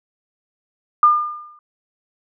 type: tone with exponential decay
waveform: sine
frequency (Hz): 1206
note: D6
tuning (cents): +46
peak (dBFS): -6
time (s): 1.03-1.59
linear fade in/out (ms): 2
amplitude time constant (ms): 120
effects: none